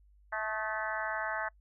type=harmonic tone with a mistuned harmonic; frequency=217.7 Hz; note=A3; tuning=18 cents flat; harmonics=3 / 4 / 5 / 6 / 7 / 8 / 9; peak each=-39 / -39 / -42 / -42 / -38 / -39 / -44 dBFS; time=0.32-1.49 s; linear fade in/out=10 ms; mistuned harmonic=6; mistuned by=-46 cents; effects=noise-tail reverb RT60 0.1 s tail -26 dB re dry + added 50 Hz sine -59 dBFS peak until 1.6 s